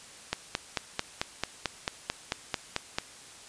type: click train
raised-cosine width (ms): 0.2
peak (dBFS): -10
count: 13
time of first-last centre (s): 0.33-2.985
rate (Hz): 4.52
effects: white hiss -49 dBFS RMS until 3.48 s + resampled to 22050 Hz